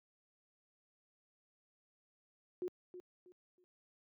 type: tone with echo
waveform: sine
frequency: 360.9 Hz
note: F#4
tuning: 43 cents flat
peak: -36 dBFS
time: 2.62-2.68 s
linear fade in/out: 0 ms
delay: 320 ms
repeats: 3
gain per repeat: -11 dB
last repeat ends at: 3.64 s
effects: high-pass 150 Hz 12 dB/octave